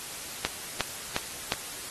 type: click train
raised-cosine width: 0.2 ms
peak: -7 dBFS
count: 4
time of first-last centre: 0.45-1.521 s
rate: 2.8 Hz
effects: white hiss -39 dBFS RMS until 1.9 s + AAC 32 kbps